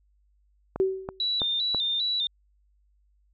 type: click train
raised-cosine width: 1 ms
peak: -17 dBFS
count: 4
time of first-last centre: 0.76-1.747 s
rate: 3.04 Hz
type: tone with exponential decay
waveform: sine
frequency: 381 Hz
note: G4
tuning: 49 cents flat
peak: -17 dBFS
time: 0.8-1.25 s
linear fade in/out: 0 ms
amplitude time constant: 96 ms
type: tone with vibrato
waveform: sine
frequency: 3769 Hz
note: A#7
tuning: 18 cents sharp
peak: -24 dBFS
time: 1.2-2.27 s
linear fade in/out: 2 ms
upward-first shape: square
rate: 2.5 Hz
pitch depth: 72 cents each way
effects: added 50 Hz sine -62 dBFS peak until 3.33 s

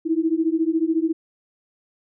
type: beating tone pair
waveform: sine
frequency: 317.2 / 331.2 Hz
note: D#4 / E4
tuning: +33 / +8 cents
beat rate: 14 Hz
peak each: -21 dBFS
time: 0.05-1.13 s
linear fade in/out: 20 ms
effects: none

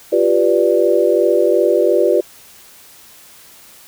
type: chord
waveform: sine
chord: G dominant seventh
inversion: third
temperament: equal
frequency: 349.2 / 392 / 493.9 / 587.3 Hz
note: F4 / G4 / B4 / D5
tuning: 0 / 0 / 0 / 0 cents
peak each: -16 dBFS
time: 0.12-2.21 s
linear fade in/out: 10 ms
effects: white hiss -43 dBFS RMS until 3.87 s

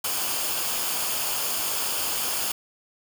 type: noise with comb filter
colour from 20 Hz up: white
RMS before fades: -27 dBFS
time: 0.04-2.52 s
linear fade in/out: 5 ms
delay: 0.51 ms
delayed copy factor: -0.5
effects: none

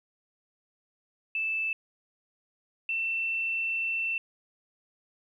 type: tone pair in turn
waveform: sine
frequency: 2637 / 2683 Hz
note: E7 / E7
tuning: 0 / +30 cents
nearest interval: unison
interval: 30 cents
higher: second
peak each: -27 dBFS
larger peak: neither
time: 1.35-1.73 / 2.89-4.18 s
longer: second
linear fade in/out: 2 ms
effects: 11-bit

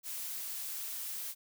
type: noise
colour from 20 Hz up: blue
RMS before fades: -40 dBFS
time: 0.03-1.35 s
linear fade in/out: 50 ms
effects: none

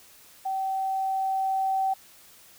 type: tone with level ramp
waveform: sine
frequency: 769 Hz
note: G5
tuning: 33 cents flat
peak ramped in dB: -26 to -22 dBFS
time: 0.45-1.94 s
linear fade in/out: 10 ms
effects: white hiss -53 dBFS RMS until 2.58 s

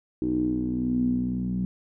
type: tone with low-pass filter sweep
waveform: 10% pulse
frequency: 62 Hz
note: B1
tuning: 7 cents sharp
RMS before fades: -26 dBFS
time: 0.22-1.65 s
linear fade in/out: 0 ms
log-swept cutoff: 330 to 200 Hz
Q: 9.5
effects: none

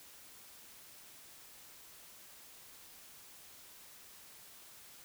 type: silence
effects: white hiss -56 dBFS RMS until 5.04 s

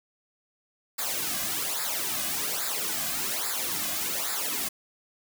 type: noise with flanger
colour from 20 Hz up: white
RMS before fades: -30 dBFS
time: 0.98-4.69 s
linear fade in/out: 10 ms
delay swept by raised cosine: 0.33 to 2.23 ms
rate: 1.2 Hz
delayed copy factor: -0.8
effects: none

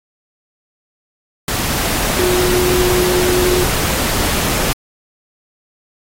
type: tone in noise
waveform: sine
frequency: 361.7 Hz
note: F#4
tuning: 39 cents flat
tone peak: -14 dBFS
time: 2.19-3.64 s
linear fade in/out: 2 ms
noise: pink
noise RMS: -18 dBFS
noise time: 1.48-4.73 s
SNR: +1 dB
effects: AAC 48 kbps

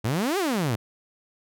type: exponential two-way sweep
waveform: sawtooth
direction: up then down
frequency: 101.6 to 415.3 to 101.6 Hz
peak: -19 dBFS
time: 0.04-0.76 s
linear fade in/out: 10 ms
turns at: 0.38 s
effects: none

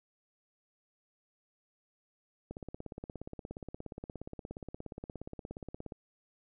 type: click train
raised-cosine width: 2 ms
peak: -28 dBFS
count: 59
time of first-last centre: 2.51-5.922 s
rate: 17 Hz
effects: none

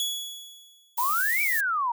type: tone with exponential decay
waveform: sawtooth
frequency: 3380 Hz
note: G#7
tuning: 30 cents sharp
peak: -21 dBFS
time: 0-1.02 s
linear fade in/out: 1 ms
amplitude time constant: 220 ms
type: noise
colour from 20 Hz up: violet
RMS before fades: -30 dBFS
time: 0.97-1.61 s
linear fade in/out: 10 ms
type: exponential two-way sweep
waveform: sine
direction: up then down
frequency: 919 to 2349 to 919 Hz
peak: -23 dBFS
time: 0.98-1.92 s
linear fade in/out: 5 ms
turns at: 1.42 s
effects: none

